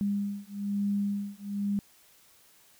sine beating tone pair, 201.4 / 202.5 Hz, G3 / G#3, +47 / -43 cents, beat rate 1.1 Hz, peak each -31 dBFS, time 0.01-1.79 s, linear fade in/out 0 ms, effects white hiss -60 dBFS RMS until 2.79 s

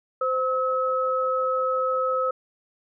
sine tone pair together, 517.7 / 1288 Hz, C5 / E6, -18 / -41 cents, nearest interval octave + major third, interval 1577 cents, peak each -24 / -24 dBFS, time 0.21-2.31 s, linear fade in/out 5 ms, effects none

